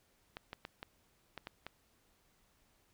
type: clicks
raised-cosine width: 0.3 ms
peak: -27 dBFS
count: 7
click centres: 0.369 / 0.531 / 0.651 / 0.829 / 1.377 / 1.471 / 1.666 s
effects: pink hiss -72 dBFS RMS until 2.93 s